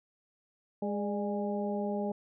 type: harmonic tone with a mistuned harmonic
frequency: 205.9 Hz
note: G#3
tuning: 15 cents flat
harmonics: 1 / 2 / 3 / 4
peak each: -33 / -36 / -37 / -40 dBFS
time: 0.82-2.12 s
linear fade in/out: 5 ms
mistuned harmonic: 3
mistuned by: -49 cents
effects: none